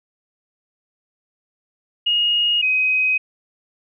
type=tone pair in turn; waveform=sine; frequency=2867 / 2520 Hz; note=F7 / D#7; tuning=+45 / +21 cents; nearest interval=major second; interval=224 cents; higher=first; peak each=-15 dBFS; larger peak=neither; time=2.06-2.62 / 2.62-3.18 s; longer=neither; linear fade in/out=10 ms; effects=none

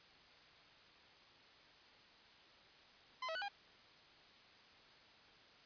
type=tone with pitch steps; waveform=sawtooth; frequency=1027 / 646 / 1489 / 807 Hz; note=C6 / E5 / F#6 / G#5; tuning=-33 / -35 / +11 / -50 cents; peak=-37 dBFS; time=3.22-3.484 s; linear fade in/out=5 ms; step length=66 ms; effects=white hiss -63 dBFS RMS until 5.65 s + resampled to 11025 Hz

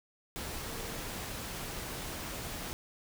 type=tone in noise; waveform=sine; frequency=455 Hz; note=A#4; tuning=42 cents flat; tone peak=-48 dBFS; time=0.68-0.96 s; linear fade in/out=0 ms; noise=pink; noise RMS=-40 dBFS; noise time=0.36-2.73 s; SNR=-11 dB; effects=none

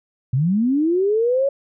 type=linear sweep; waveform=sine; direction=up; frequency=119 to 563 Hz; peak=-15 dBFS; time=0.33-1.49 s; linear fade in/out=5 ms; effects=none

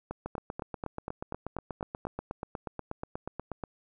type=two click trains; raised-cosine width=1 ms; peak=-21 / -21 dBFS; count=9 / 29; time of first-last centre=0.11-2.052 / 0.26-3.638 s; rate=4.12 / 8.29 Hz; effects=none

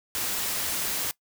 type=noise; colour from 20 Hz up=white; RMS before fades=-29 dBFS; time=0.15-1.11 s; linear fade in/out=0 ms; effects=noise-tail reverb RT60 0.1 s tail -21 dB re dry

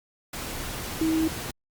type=tone in noise; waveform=sine; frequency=320 Hz; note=D#4; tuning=49 cents sharp; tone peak=-21 dBFS; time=1.01-1.28 s; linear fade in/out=5 ms; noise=pink; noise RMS=-34 dBFS; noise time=0.33-1.51 s; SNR=+10 dB; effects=Opus 48 kbps

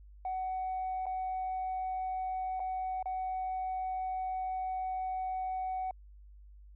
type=tone with dropouts; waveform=sine; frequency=749 Hz; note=F#5; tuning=21 cents sharp; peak=-31 dBFS; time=0.25-5.91 s; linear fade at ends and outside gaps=2 ms; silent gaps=1.057-1.065 / 2.596-2.601 / 3.027-3.057 s; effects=tanh soft clip ceiling -30 dBFS + added 50 Hz sine -51 dBFS peak until 6.75 s

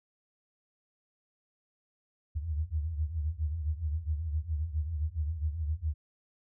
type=tone cluster; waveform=sine; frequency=73.1 / 77.6 / 85 Hz; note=D2 / D#2 / F2; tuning=-7 / -4 / -46 cents; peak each=-36 / -32 / -37 dBFS; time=2.35-5.94 s; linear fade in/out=20 ms; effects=none

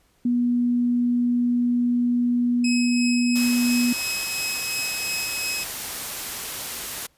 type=tone; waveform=sine; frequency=242.5 Hz; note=B3; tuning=31 cents flat; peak=-18 dBFS; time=0.25-3.93 s; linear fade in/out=5 ms
type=tone with tremolo; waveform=20% pulse; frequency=2554 Hz; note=D#7; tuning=45 cents sharp; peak=-20 dBFS; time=2.64-5.64 s; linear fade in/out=5 ms; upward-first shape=triangle; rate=2.9 Hz; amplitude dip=35%
type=noise; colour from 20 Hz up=white; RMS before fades=-31 dBFS; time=3.35-7.07 s; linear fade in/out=10 ms
effects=pink hiss -63 dBFS RMS until 7.17 s + resampled to 32000 Hz

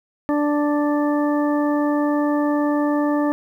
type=harmonic tone; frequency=293.7 Hz; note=D4; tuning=in tune; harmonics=1 / 2 / 3 / 4 / 6; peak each=-18 / -24 / -28 / -30 / -34 dBFS; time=0.29-3.32 s; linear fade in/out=0 ms; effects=9-bit

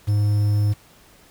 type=tone with quantisation; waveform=triangle; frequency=103.83 Hz; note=G#2; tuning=in tune; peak=-14 dBFS; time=0.07-0.74 s; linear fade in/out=20 ms; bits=7; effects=pink hiss -52 dBFS RMS until 1.3 s

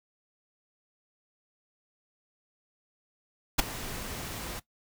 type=noise with ADSR envelope; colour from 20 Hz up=pink; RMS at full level=-19 dBFS; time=3.58-4.6 s; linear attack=16 ms; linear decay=8 ms; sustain=-19 dB; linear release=14 ms; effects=noise-tail reverb RT60 0.1 s tail -17 dB re dry

